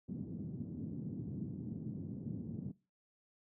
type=band-pass noise; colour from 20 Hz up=white; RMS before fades=-43 dBFS; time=0.08-2.72 s; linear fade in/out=10 ms; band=110 to 240 Hz; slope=24 dB/octave; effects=noise-tail reverb RT60 0.3 s tail -21 dB re dry